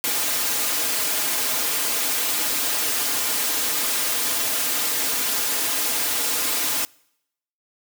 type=noise with comb filter; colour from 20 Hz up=white; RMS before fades=-23 dBFS; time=0.04-6.85 s; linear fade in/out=0 ms; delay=5.3 ms; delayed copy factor=-0.85; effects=noise-tail reverb RT60 0.8 s tail -26 dB re dry + high-pass 200 Hz 12 dB/octave